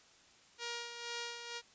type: tone with tremolo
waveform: 5% pulse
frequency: 472.8 Hz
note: A#4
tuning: 24 cents sharp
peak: -27 dBFS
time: 0.58-1.62 s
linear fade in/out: 50 ms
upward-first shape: sine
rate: 2.1 Hz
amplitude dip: 55%
effects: white hiss -63 dBFS RMS until 1.74 s + resampled to 16000 Hz